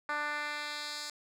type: tone with band-pass filter sweep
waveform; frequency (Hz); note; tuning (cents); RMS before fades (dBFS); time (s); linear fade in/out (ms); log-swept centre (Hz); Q
10% pulse; 296; D4; +14; -37; 0.09-1.1; 2; 1400 to 5600; 1.4
effects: none